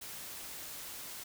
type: noise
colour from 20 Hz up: white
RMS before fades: -45 dBFS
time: 0.01-1.24 s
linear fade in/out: 10 ms
effects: none